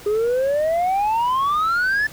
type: exponential sweep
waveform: sine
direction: up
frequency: 407.1 to 1760 Hz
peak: -14 dBFS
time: 0.06-2.07 s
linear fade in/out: 5 ms
effects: tanh soft clip ceiling -16 dBFS + pink hiss -41 dBFS RMS until 2.12 s